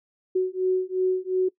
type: beating tone pair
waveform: sine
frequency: 370 / 372.8 Hz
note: F#4 / F#4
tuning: 0 / +13 cents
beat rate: 2.8 Hz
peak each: -24 / -24 dBFS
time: 0.35-1.49 s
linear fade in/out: 10 ms
effects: noise-tail reverb RT60 0.1 s tail -21 dB re dry